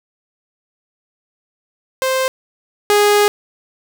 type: tone pair in turn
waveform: sawtooth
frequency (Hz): 523.3 / 413.5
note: C5 / G#4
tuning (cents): 0 / -8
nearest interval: major third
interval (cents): 408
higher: first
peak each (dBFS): -11 / -6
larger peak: second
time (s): 2.02-2.28 / 2.9-3.28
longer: second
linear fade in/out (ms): 0
effects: none